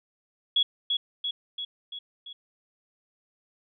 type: tone with echo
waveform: sine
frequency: 3354 Hz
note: G#7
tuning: 16 cents sharp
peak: -19 dBFS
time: 0.56-0.63 s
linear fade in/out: 5 ms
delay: 340 ms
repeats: 5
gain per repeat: -4 dB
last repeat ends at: 2.33 s
effects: none